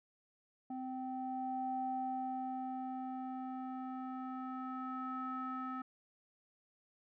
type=tone with low-pass filter sweep; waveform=square; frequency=258.4 Hz; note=C4; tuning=21 cents flat; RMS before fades=-41 dBFS; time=0.7-5.82 s; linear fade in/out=5 ms; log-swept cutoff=660 to 1400 Hz; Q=6.5; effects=none